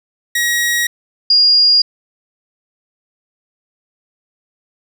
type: tone pair in turn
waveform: sawtooth / sine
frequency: 1900 / 4841 Hz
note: A#6 / D#8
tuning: +33 / -48 cents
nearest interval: octave + major third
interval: 1619 cents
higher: second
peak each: -10 / -7 dBFS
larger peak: second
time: 0.35-0.87 / 1.3-1.82 s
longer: neither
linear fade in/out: 5 ms
effects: none